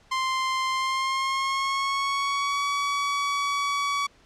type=tone with pitch glide; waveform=sawtooth; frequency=1046.5 to 1134.6 Hz; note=C6 to C#6; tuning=0 to +40 cents; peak=-20 dBFS; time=0.11-4.07 s; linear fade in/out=10 ms; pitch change=+140 cents; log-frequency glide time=0.71-2.66 s; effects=pink hiss -58 dBFS RMS until 4.25 s + low-pass 6000 Hz 12 dB/octave